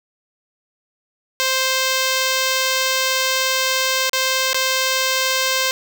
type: tone with dropouts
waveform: 5% pulse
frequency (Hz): 523.3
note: C5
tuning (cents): 0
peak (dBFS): -5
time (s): 1.4-5.71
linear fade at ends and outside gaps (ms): 0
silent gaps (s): 4.095-4.132 / 4.531-4.545
effects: none

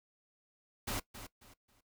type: noise with echo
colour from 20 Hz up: pink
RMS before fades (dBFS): -37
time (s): 0.87-1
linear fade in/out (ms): 10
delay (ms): 270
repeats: 3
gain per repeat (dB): -11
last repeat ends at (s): 1.81
effects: noise-tail reverb RT60 0.1 s tail -18 dB re dry

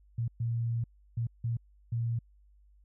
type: tone bursts at uneven times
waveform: sine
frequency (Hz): 116.54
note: A#2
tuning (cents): 0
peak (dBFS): -28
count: 5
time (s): 0.18-0.28 / 0.4-0.84 / 1.17-1.27 / 1.44-1.57 / 1.92-2.19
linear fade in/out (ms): 5
effects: added 50 Hz sine -58 dBFS peak until 2.84 s

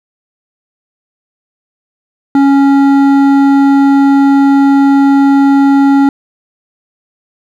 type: tone with hard clipping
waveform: sine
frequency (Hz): 277.2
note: C#4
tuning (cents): 0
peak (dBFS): -6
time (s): 2.35-6.09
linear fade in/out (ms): 2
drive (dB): 10
effects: none

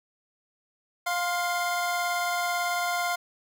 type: tone pair together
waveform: 25% pulse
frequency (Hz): 703.7 / 1046.5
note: F5 / C6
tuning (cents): +13 / 0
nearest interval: perfect fifth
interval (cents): 687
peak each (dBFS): -23 / -28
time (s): 1.06-3.16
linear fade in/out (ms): 10
effects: none

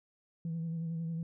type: tone with vibrato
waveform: sine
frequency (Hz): 164.81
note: E3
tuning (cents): 0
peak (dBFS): -32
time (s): 0.45-1.23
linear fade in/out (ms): 2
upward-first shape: sine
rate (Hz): 11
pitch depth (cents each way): 33
effects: tanh soft clip ceiling -31 dBFS

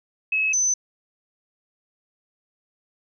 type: tone pair in turn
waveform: sine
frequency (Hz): 2576 / 6090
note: E7 / F#8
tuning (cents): -41 / +49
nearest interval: octave + minor third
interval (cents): 1490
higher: second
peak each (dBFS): -19 / -18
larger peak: second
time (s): 0.32-0.53 / 0.53-0.74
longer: neither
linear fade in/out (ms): 5
effects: none

